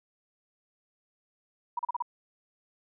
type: tone bursts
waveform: sine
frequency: 964 Hz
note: B5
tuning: 42 cents flat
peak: -27 dBFS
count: 5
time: 1.77-2.024 s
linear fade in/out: 5 ms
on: 22 ms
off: 36 ms
effects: none